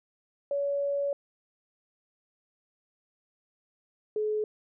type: tone pair in turn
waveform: sine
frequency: 565 / 426.7 Hz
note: C#5 / G#4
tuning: +33 / +47 cents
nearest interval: perfect fourth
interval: 486 cents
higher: first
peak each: -26 dBFS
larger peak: neither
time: 0.51-1.13 / 4.16-4.44 s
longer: first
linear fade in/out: 2 ms
effects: none